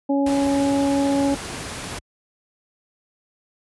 harmonic tone, 278.7 Hz, C#4, 9 cents sharp, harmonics 1 / 2 / 3, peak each -18 / -24 / -28 dBFS, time 0.09-1.35 s, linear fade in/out 10 ms
pink noise, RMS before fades -31 dBFS, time 0.26-1.99 s, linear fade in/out 5 ms
effects high-pass 60 Hz 12 dB/octave + resampled to 24000 Hz

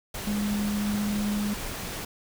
sine tone in noise, 206.9 Hz, G#3, 6 cents flat, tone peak -25 dBFS, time 0.27-1.54 s, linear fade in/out 5 ms, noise pink, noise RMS -35 dBFS, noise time 0.14-2.05 s, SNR +7 dB, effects none

